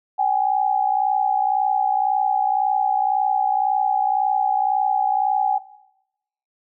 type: tone pair together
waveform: sine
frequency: 768.7 / 830.6 Hz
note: G5 / G#5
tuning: -34 / 0 cents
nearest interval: minor second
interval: 134 cents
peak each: -19 dBFS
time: 0.18-5.59 s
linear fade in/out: 20 ms
effects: noise-tail reverb RT60 0.9 s tail -20 dB re dry